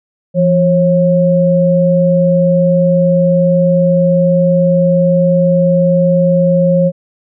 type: tone pair together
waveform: sine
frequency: 171 / 542.6 Hz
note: F3 / C#5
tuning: -36 / -37 cents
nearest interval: octave + minor sixth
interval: 1999 cents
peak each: -10 dBFS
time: 0.34-6.92 s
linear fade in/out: 50 ms
effects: none